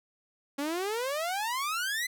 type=exponential sweep; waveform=sawtooth; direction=up; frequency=273.9 to 2050 Hz; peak=-26 dBFS; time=0.58-2.07 s; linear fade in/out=10 ms; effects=none